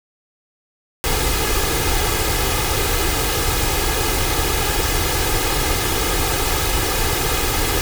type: noise with comb filter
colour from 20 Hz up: pink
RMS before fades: -19 dBFS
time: 1.04-7.81 s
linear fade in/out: 0 ms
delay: 2.4 ms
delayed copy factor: +0.65
effects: none